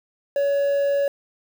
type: tone with quantisation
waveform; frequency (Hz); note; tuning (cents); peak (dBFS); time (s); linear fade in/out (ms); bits
triangle; 563; C#5; +27; -16; 0.36-1.08; 2; 7
effects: none